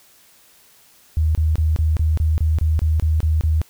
sine tone bursts, 78.5 Hz, D#2, 16 cents sharp, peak -14 dBFS, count 12, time 1.17-3.616 s, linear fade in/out 0 ms, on 180 ms, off 26 ms, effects white hiss -52 dBFS RMS until 3.69 s

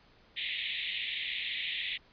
white band-pass noise, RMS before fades -36 dBFS, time 0.36-1.98 s, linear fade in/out 20 ms, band 1900 to 3800 Hz, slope 96 dB/octave, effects pink hiss -62 dBFS RMS until 2.12 s + resampled to 11025 Hz

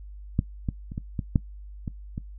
clicks, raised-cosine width 5 ms, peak -9 / -14 / -24 / -18 / -15 / -7 / -18 / -19 dBFS, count 8, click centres 0.391 / 0.688 / 0.919 / 0.979 / 1.192 / 1.358 / 1.878 / 2.179 s, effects noise-tail reverb RT60 0.1 s tail -19 dB re dry + added 50 Hz sine -39 dBFS peak until 2.38 s

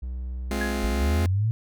triangle tone, 62.5 Hz, B1, 21 cents sharp, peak -27 dBFS, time 0.02-1.02 s, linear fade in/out 10 ms
sawtooth chord, F minor, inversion first, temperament just, 209.5 / 261.9 / 349.2 Hz, Ab3 / C4 / F4, +15 / +2 / 0 cents, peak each -25 / -29 / -29 dBFS, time 0.51-1.26 s, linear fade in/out 0 ms
sine tone with exponential decay, 1674 Hz, G#6, 13 cents sharp, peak -26 dBFS, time 0.61-0.95 s, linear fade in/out 2 ms, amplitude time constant 73 ms
sine exponential sweep, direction up, 56.5 to 116.2 Hz, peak -20 dBFS, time 0.84-1.51 s, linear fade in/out 0 ms
effects none

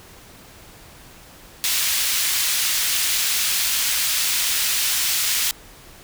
pink high-pass noise, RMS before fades -21 dBFS, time 1.64-5.51 s, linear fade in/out 0 ms, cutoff 2700 Hz, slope 12 dB/octave, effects pink hiss -45 dBFS RMS until 6.03 s

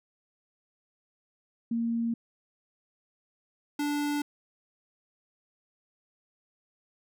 sine / square tone pair in turn, 231.7 / 291.9 Hz, A#3 / D4, -10 / -10 cents, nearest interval major third, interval 400 cents, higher second, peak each -26 / -28 dBFS, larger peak first, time 1.71-2.14 / 3.79-4.22 s, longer neither, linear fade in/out 5 ms, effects none

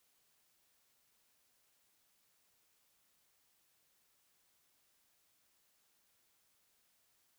silence, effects white hiss -75 dBFS RMS until 7.38 s

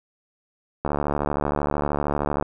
click train, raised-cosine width 1 ms, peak -9 dBFS, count 116, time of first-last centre 0.85-2.425 s, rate 73 Hz, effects none

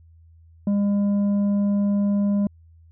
sine tone with tanh clipping, 202.3 Hz, G#3, 45 cents flat, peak -19 dBFS, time 0.67-2.47 s, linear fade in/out 2 ms, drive 6 dB, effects added 82 Hz sine -48 dBFS peak until 2.91 s

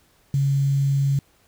sine tone with quantisation, 138.59 Hz, C#3, in tune, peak -17 dBFS, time 0.34-1.19 s, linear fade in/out 2 ms, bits 7, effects pink hiss -60 dBFS RMS until 1.47 s

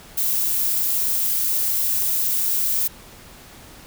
violet noise, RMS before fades -21 dBFS, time 0.17-2.88 s, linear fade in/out 10 ms, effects pink hiss -44 dBFS RMS until 3.86 s

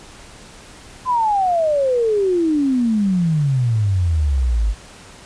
sine exponential sweep, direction down, 1037 to 49 Hz, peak -14 dBFS, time 1.05-4.75 s, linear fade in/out 50 ms, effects pink hiss -41 dBFS RMS until 5.25 s + resampled to 22050 Hz

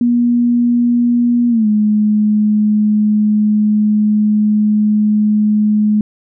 sine tone with pitch glide, 240 to 211.4 Hz, B3 to G#3, -49 to +31 cents, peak -9 dBFS, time 0.01-6.01 s, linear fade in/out 2 ms, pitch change -220 cents, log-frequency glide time 1.49-1.67 s, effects none

